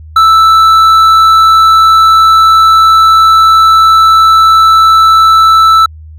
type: tone with hard clipping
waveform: triangle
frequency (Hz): 1318.5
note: E6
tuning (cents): 0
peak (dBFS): -3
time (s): 0.16-5.86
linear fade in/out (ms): 5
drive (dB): 9
effects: added 78 Hz sine -27 dBFS peak until 6.18 s